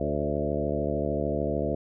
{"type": "harmonic tone with a mistuned harmonic", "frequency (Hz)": 73.42, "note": "D2", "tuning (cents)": 0, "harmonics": [1, 2, 3, 4, 5, 6, 7, 8, 9], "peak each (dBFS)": [-34, -34, -34, -34, -34, -34, -34, -34, -34], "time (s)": [0, 1.75], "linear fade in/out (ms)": 5, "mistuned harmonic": 7, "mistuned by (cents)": 19, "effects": []}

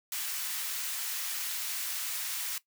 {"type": "high-pass noise", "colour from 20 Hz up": "white", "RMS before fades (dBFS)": -35, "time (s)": [0.12, 2.58], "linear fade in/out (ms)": 2, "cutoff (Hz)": 1300, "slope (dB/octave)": 12, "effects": ["noise-tail reverb RT60 0.1 s tail -17 dB re dry"]}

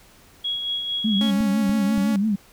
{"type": "tone with tremolo", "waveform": "sine", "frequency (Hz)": 3322, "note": "G#7", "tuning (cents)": 0, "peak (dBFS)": -22, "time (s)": [0.44, 1.31], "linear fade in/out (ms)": 10, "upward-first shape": "sine", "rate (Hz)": 4.4, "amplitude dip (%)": 40}
{"type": "tone with vibrato", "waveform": "sine", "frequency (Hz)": 207.7, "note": "G#3", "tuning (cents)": 0, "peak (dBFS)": -18, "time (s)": [1.04, 2.36], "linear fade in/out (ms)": 10, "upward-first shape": "triangle", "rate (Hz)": 5.9, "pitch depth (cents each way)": 140}
{"type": "tone with pitch glide", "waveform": "sawtooth", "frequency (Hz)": [277.2, 280.6], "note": ["C#4", "C#4"], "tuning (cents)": [0, 21], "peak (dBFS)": -23, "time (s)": [1.21, 2.16], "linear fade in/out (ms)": 2, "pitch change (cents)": 21, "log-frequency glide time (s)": [1.89, 1.98]}
{"type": "clicks", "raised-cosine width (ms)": 5, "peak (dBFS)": -21, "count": 3, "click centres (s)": [1.407, 1.694, 1.979]}
{"effects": ["pink hiss -52 dBFS RMS until 2.52 s"]}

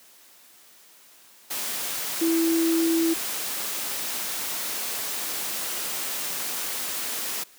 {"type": "tone in noise", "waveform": "sine", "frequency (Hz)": 329.6, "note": "E4", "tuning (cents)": 0, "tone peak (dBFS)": -19, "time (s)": [2.21, 3.14], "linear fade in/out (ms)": 10, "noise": "white", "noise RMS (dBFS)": -30, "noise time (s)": [1.5, 7.44], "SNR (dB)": 8, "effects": ["white hiss -53 dBFS RMS until 7.58 s", "high-pass 200 Hz 12 dB/octave"]}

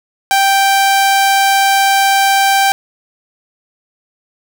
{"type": "tone", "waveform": "sawtooth", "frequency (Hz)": 784, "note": "G5", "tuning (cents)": 0, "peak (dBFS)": -5, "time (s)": [0.31, 2.72], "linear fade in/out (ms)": 0, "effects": ["7-bit"]}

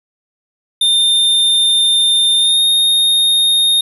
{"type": "tone with pitch glide", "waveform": "square", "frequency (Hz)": [3613, 3695], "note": ["A7", "A#7"], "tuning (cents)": [45, -16], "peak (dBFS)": -10, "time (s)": [0.81, 3.81], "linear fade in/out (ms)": 5, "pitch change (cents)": 39, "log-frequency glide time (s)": [2.37, 2.6], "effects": []}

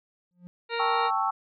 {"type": "tone with exponential growth", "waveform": "triangle", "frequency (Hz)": 177.4, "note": "F3", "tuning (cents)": 27, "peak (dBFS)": -36, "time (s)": [0.31, 0.47], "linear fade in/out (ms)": 0, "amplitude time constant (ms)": 34}
{"type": "harmonic tone", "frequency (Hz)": 466.2, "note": "A#4", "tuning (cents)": 0, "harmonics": [1, 2, 3, 4, 5, 6, 8, 9], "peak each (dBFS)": [-31, -34, -36, -37, -38, -39, -40, -41], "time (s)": [0.69, 1.11], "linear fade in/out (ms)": 50}
{"type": "chord", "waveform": "sine", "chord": "A dominant seventh", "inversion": "third", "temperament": "equal", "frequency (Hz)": [784, 880, 1108.7, 1318.5], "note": ["G5", "A5", "C#6", "E6"], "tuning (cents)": [0, 0, 0, 0], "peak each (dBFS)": -29, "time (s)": [0.79, 1.31], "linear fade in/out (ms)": 10}
{"effects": []}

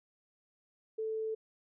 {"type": "tone", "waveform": "sine", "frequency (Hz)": 440, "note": "A4", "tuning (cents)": 0, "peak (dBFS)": -33, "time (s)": [0.98, 1.35], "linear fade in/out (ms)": 10, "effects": []}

